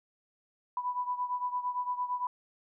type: beating tone pair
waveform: sine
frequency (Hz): 987.8 / 996.6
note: B5 / B5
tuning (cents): 0 / +15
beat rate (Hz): 8.8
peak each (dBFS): -32 / -36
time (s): 0.77-2.27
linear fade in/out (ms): 2
effects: none